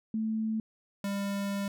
sine / square tone pair in turn, 220 / 199.59 Hz, A3 / G3, 0 / +31 cents, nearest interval major second, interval 169 cents, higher first, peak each -28 / -31 dBFS, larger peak first, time 0.14-0.6 / 1.04-1.68 s, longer second, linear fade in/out 2 ms, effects none

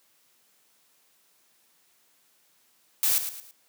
blue noise with echo, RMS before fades -23 dBFS, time 3.03-3.18 s, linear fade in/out 0 ms, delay 110 ms, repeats 3, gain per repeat -9 dB, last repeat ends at 3.51 s, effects white hiss -65 dBFS RMS until 3.68 s + high-pass 150 Hz 12 dB/octave

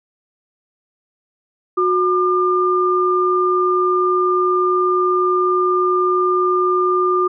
sine tone pair together, 364.9 / 1201.4 Hz, F#4 / D6, -24 / +39 cents, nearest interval octave + major sixth, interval 2063 cents, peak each -16 / -16 dBFS, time 1.77-7.28 s, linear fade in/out 10 ms, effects none

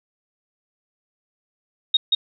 sine tone with echo, 3729 Hz, A#7, in tune, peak -12 dBFS, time 1.94-1.97 s, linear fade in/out 5 ms, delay 180 ms, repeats 1, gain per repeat -2 dB, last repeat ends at 2.15 s, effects none

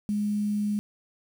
sine tone with quantisation, 207.7 Hz, G#3, in tune, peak -24 dBFS, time 0.09-0.79 s, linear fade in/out 0 ms, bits 8, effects none

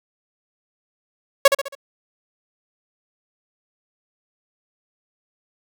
sawtooth tone with echo, 554.4 Hz, C#5, in tune, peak -3 dBFS, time 1.45-1.48 s, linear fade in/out 5 ms, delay 68 ms, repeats 4, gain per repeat -7 dB, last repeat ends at 1.752 s, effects none

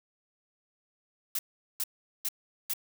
blue noise bursts, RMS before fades -31 dBFS, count 4, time 1.35-2.736 s, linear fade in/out 2 ms, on 39 ms, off 410 ms, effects none

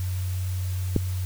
click, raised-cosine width 3 ms, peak -7 dBFS, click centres 0.963 s, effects added 92 Hz sine -25 dBFS peak until 1.25 s + white hiss -43 dBFS RMS until 1.25 s

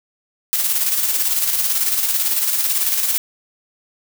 blue noise with tremolo, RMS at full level -17 dBFS, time 0.53-3.18 s, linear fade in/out 0 ms, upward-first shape square, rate 18 Hz, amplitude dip 40%, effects none

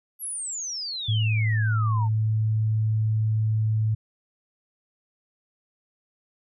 sine exponential sweep, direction down, 11740 to 868 Hz, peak -29 dBFS, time 0.19-2.09 s, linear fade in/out 50 ms
sine tone, 109.2 Hz, A2, 13 cents flat, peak -20 dBFS, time 1.08-3.95 s, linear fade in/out 10 ms
effects none

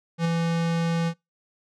square tone with ADSR envelope, 167.1 Hz, E3, 24 cents sharp, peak -20 dBFS, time 0.18-1.14 s, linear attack 68 ms, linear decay 10 ms, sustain -3 dB, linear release 65 ms, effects noise-tail reverb RT60 0.2 s tail -23 dB re dry + low-pass 6000 Hz 12 dB/octave

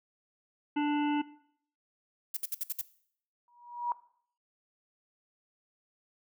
harmonic tone, 294.3 Hz, D4, 4 cents sharp, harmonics 1 / 3 / 5 / 7 / 9 / 10, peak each -27 / -34 / -43 / -45 / -44 / -48 dBFS, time 0.76-1.22 s, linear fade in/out 10 ms
violet noise bursts, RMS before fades -33 dBFS, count 6, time 2.34-2.814 s, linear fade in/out 5 ms, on 29 ms, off 60 ms
sine tone with exponential growth, 960 Hz, B5, 49 cents flat, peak -25 dBFS, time 3.48-3.92 s, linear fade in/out 1 ms, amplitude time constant 95 ms
effects noise-tail reverb RT60 0.6 s tail -18 dB re dry

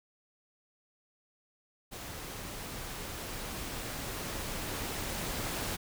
pink noise with level ramp, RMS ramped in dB -43 to -35 dBFS, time 1.91-5.77 s, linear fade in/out 20 ms, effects none

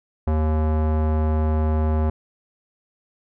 square tone with low-pass filter, 77.78 Hz, D#2, in tune, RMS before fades -20 dBFS, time 0.27-2.1 s, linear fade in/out 5 ms, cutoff 930 Hz, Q 1.1, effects none

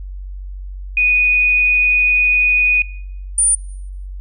sine tone pair in turn, 2478 / 9275 Hz, D#7 / D9, -8 / -23 cents, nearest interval octave + major seventh, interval 2285 cents, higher second, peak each -11 dBFS, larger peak neither, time 0.97-2.82 / 3.38-3.55 s, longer first, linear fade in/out 2 ms, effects noise-tail reverb RT60 0.8 s tail -23 dB re dry + added 47 Hz sine -26 dBFS peak until 4.2 s

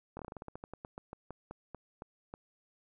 slowing click train, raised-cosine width 1 ms, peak -29 dBFS, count 20, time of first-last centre 0.17-2.339 s, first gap 22 ms, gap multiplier 1.16, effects none

